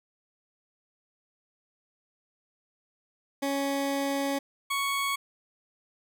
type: tone pair in turn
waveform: 20% pulse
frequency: 277.8 / 1111.2 Hz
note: C#4 / C#6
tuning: +4 / +4 cents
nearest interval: 2 octaves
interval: 2400 cents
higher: second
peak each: -22 dBFS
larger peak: neither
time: 3.42-4.39 / 4.7-5.16 s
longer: first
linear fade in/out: 10 ms
effects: none